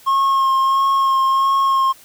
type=tone with vibrato; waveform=triangle; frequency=1078 Hz; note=C#6; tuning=49 cents flat; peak=-11 dBFS; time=0.06-1.93 s; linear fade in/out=20 ms; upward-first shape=sine; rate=1.5 Hz; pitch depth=17 cents each way; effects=white hiss -46 dBFS RMS until 2.04 s